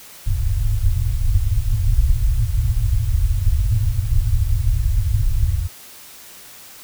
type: low-pass noise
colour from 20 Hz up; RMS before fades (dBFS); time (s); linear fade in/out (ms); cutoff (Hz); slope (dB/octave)
pink; -17; 0.26-5.69; 20; 120; 96
effects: white hiss -41 dBFS RMS until 6.83 s